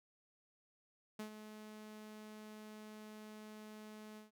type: tone with ADSR envelope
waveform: sawtooth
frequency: 214.2 Hz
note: A3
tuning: 46 cents flat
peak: -38 dBFS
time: 1.19-4.31 s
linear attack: 5 ms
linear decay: 100 ms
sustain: -9 dB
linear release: 140 ms
effects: none